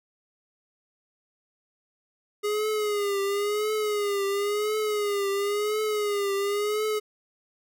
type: tone with vibrato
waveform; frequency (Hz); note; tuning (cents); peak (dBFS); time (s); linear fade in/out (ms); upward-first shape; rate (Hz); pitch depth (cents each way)
square; 412.9; G#4; -10; -25; 2.43-7; 20; triangle; 0.96; 82
effects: none